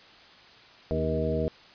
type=harmonic tone with a mistuned harmonic; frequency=79.1 Hz; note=D#2; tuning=29 cents sharp; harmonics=1 / 2 / 3 / 4 / 5 / 6 / 8; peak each=-32 / -32 / -34 / -37 / -35 / -30 / -32 dBFS; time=0.91-1.48 s; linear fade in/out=0 ms; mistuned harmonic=4; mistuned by=-33 cents; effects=white hiss -52 dBFS RMS until 1.74 s + resampled to 11025 Hz